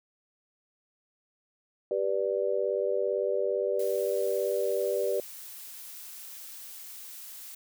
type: chord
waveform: sine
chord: G major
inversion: none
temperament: equal with one note detuned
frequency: 392 / 489.6 / 587.3 Hz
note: G4 / B4 / D5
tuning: 0 / -15 / 0 cents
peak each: -30 dBFS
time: 1.91-5.2 s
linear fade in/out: 2 ms
type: noise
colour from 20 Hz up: blue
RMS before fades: -44 dBFS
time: 3.79-7.55 s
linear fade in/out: 5 ms
effects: none